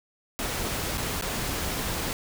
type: noise with dropouts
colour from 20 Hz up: pink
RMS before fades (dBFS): -30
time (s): 0.39-2.13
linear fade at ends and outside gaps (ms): 0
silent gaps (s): 0.973-0.979 / 1.212-1.223
effects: none